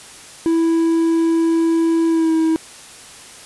triangle tone with pitch glide, 329.6 to 321.7 Hz, E4 to E4, 0 to -42 cents, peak -11 dBFS, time 0.46-2.56 s, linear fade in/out 0 ms, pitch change -42 cents, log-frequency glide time 2.08-2.33 s, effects white hiss -39 dBFS RMS until 3.45 s + resampled to 24000 Hz

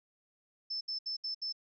sine tone bursts, 5274 Hz, E8, in tune, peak -34 dBFS, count 5, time 0.7-1.526 s, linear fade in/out 10 ms, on 110 ms, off 69 ms, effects none

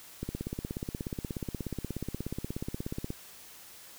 click train, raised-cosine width 3 ms, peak -21 dBFS, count 49, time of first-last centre 0.23-3.104 s, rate 16.7 Hz, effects white hiss -51 dBFS RMS until 3.98 s

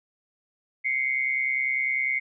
sine tone pair together, 2087 / 2217 Hz, C7 / C#7, -5 / 0 cents, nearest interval minor second, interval 105 cents, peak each -25 / -27 dBFS, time 0.84-2.2 s, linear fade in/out 20 ms, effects none

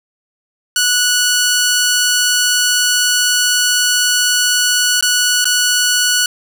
10% pulse tone with dropouts, 1472 Hz, F#6, 9 cents flat, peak -3 dBFS, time 0.76-6.26 s, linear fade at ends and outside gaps 2 ms, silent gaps 5.01-5.025 / 5.444-5.454 s, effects 7-bit

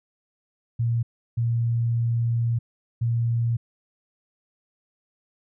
sine tone bursts at uneven times, 117 Hz, A#2, 7 cents sharp, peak -20 dBFS, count 3, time 0.79-1.03 / 1.37-2.59 / 3.01-3.57 s, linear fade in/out 10 ms, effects none

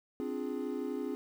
triangle chord, D half-diminished seventh, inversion third, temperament equal, 261.6 / 293.7 / 349.2 / 415.3 Hz, C4 / D4 / F4 / Ab4, 0 / 0 / 0 / 0 cents, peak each -36 / -38 / -39 / -37 dBFS, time 0.2-1.15 s, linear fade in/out 0 ms, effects 10-bit

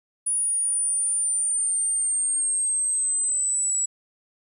sine exponential sweep, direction down, 9740 to 7810 Hz, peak -21 dBFS, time 0.26-3.86 s, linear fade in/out 10 ms, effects 10-bit

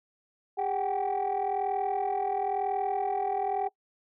sine tone cluster, 403.3 / 754 / 795 Hz, G4 / F#5 / G5, +49 / +32 / +24 cents, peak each -32 / -28 / -30 dBFS, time 0.57-3.69 s, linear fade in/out 20 ms, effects noise-tail reverb RT60 0.1 s tail -25 dB re dry + tanh soft clip ceiling -22 dBFS

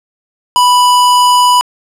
square tone, 987.8 Hz, B5, in tune, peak -6 dBFS, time 0.56-1.61 s, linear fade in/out 0 ms, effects low-pass 12000 Hz 12 dB/octave + 7-bit

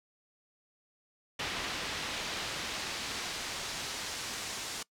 brown noise with band-pass filter sweep, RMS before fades -38 dBFS, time 1.39-4.83 s, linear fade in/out 5 ms, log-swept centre 3500 to 6500 Hz, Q 0.85, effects noise-tail reverb RT60 0.1 s tail -23 dB re dry

